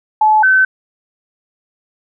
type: tone pair in turn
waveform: sine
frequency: 861 / 1528.4 Hz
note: A5 / G6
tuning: -38 / -44 cents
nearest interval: minor seventh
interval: 994 cents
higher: second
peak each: -7 dBFS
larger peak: neither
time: 0.21-0.43 / 0.43-0.65 s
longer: neither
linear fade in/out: 5 ms
effects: none